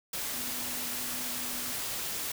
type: tone in noise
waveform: sine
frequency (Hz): 247.2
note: B3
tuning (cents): +2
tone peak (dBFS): -46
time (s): 0.33-1.73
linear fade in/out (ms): 5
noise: white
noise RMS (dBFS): -35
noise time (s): 0.13-2.32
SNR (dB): -14
effects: none